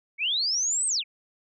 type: linear two-way sweep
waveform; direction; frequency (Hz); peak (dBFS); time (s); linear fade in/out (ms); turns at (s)
sine; up then down; 2161 to 8450 to 2161; -23; 0.18-1.04; 50; 0.87
effects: none